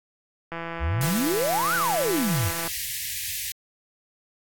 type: click train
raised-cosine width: 0.5 ms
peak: -18 dBFS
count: 361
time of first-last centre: 0.52-2.676 s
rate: 167 Hz
type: exponential two-way sweep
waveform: sine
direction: up then down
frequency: 61.74 to 1549 to 79.2 Hz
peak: -22 dBFS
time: 0.79-2.52 s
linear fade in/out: 50 ms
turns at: 1.75 s
type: band-stop noise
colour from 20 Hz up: white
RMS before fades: -31 dBFS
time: 1.01-3.52 s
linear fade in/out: 2 ms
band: 130 to 1700 Hz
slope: 96 dB/octave
effects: AAC 64 kbps